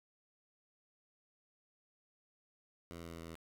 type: tone with pitch steps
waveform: 10% pulse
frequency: 84.7 / 84.16 / 83.63 / 83.1 / 82.57 / 82.05 Hz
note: E2 / E2 / E2 / E2 / E2 / E2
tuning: +48 / +36 / +26 / +15 / +3 / -8 cents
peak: -38 dBFS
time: 2.91-3.354 s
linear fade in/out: 0 ms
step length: 74 ms
effects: 11-bit